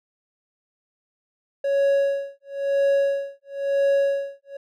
triangle tone with tremolo, 556 Hz, C#5, 5 cents sharp, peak -14 dBFS, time 1.64-4.57 s, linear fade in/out 5 ms, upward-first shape sine, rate 0.99 Hz, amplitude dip 100%, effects none

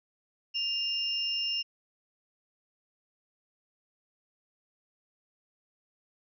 sine tone pair together, 2808 / 5335 Hz, F7 / E8, +9 / +20 cents, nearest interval major seventh, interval 1111 cents, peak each -30 / -33 dBFS, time 0.54-1.63 s, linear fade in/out 20 ms, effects none

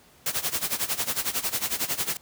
white noise with tremolo, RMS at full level -25 dBFS, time 0.26-2.17 s, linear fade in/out 2 ms, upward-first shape sine, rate 11 Hz, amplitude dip 85%, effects pink hiss -56 dBFS RMS until 2.21 s + high-pass 60 Hz 12 dB/octave

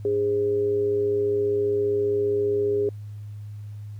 sine tone with amplitude modulation, 409.8 Hz, G#4, 23 cents flat, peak -18 dBFS, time 0.05-2.89 s, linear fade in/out 2 ms, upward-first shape sine, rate 115 Hz, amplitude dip 45%, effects added 104 Hz sine -34 dBFS peak until 3.99 s + pink hiss -62 dBFS RMS until 3.99 s

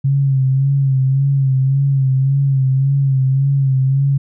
sine tone with vibrato, 135.4 Hz, C#3, 40 cents flat, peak -11 dBFS, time 0.04-4.18 s, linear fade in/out 10 ms, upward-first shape sine, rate 1.8 Hz, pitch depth 48 cents each way, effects none

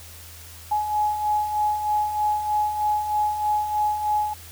sine beating tone pair, 840 / 843.2 Hz, G#5 / G#5, +19 / +26 cents, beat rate 3.2 Hz, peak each -29 / -21 dBFS, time 0.71-4.34 s, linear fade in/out 10 ms, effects added 83 Hz sine -44 dBFS peak until 4.51 s + white hiss -44 dBFS RMS until 4.51 s

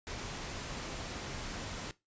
pink noise, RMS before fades -41 dBFS, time 0.07-1.91 s, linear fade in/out 0 ms, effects noise-tail reverb RT60 0.2 s tail -18 dB re dry + resampled to 16000 Hz

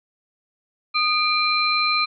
sine tone cluster, 1232 / 2383 / 4093 Hz, D#6 / D7 / C8, -17 / +25 / -39 cents, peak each -22 dBFS, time 0.94-2.06 s, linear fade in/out 20 ms, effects none

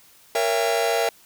45% pulse chord, A# diminished seventh, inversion none, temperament just, 466.2 / 559.4 / 671.3 / 805.5 Hz, A#4 / C#5 / E5 / G5, 0 / +16 / +31 / +47 cents, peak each -24 / -28 / -24 / -27 dBFS, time 0.35-1.09 s, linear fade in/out 2 ms, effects white hiss -53 dBFS RMS until 1.25 s

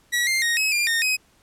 sawtooth tone with pitch steps, 1929 / 2103 / 1867 / 2562 / 2396 / 1837 / 2528 Hz, B6 / C7 / A#6 / E7 / D7 / A#6 / D#7, -41 / +8 / +2 / -50 / +34 / -26 / +27 cents, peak -16 dBFS, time 0.12-1.17 s, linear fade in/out 20 ms, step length 150 ms, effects pink hiss -59 dBFS RMS until 1.42 s + low-pass 12000 Hz 12 dB/octave

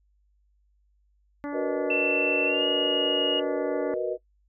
harmonic tone, 289 Hz, D4, 28 cents flat, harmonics 1 / 2 / 3 / 4 / 5 / 6 / 7, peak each -31 / -37 / -41 / -43 / -45 / -47 / -48 dBFS, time 1.44-3.94 s, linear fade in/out 0 ms
sine chord, B major seventh, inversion second, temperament equal, 370 / 466.2 / 493.9 / 622.3 Hz, F#4 / A#4 / B4 / D#5, 0 / 0 / 0 / 0 cents, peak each -31 dBFS, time 1.52-4.18 s, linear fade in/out 50 ms
sine tone with pitch glide, 2682 to 2874 Hz, E7 to F7, +29 to +49 cents, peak -24 dBFS, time 1.9-3.4 s, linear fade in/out 5 ms, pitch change +120 cents, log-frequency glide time 2.45-2.65 s
effects noise-tail reverb RT60 0.1 s tail -20 dB re dry + added 50 Hz sine -63 dBFS peak until 4.48 s

